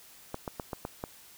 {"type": "clicks", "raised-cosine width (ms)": 1, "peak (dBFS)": -20, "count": 6, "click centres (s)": [0.344, 0.478, 0.598, 0.732, 0.851, 1.039], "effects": ["white hiss -54 dBFS RMS until 1.37 s"]}